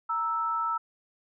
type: tone pair together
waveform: sine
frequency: 931 / 1316.6 Hz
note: A#5 / E6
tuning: -2 / -3 cents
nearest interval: tritone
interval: 599 cents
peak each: -32 / -27 dBFS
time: 0.09-0.78 s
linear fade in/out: 10 ms
effects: none